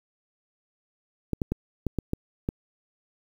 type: clicks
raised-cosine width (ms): 3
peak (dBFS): -13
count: 7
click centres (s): 1.333 / 1.418 / 1.52 / 1.867 / 1.987 / 2.134 / 2.489
effects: 8-bit